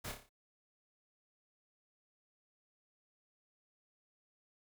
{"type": "noise with echo", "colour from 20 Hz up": "pink", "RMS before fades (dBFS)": -43, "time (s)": [0.04, 0.12], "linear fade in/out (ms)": 10, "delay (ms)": 29, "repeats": 6, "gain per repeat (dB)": -5, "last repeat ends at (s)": 0.294, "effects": []}